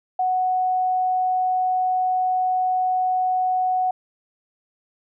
sine tone, 740 Hz, F#5, in tune, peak -18 dBFS, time 0.19-3.91 s, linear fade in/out 5 ms, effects none

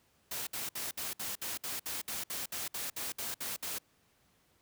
white noise bursts, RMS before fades -38 dBFS, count 16, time 0.31-3.785 s, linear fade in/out 5 ms, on 160 ms, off 61 ms, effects pink hiss -70 dBFS RMS until 4.61 s + high-pass 60 Hz 12 dB/octave

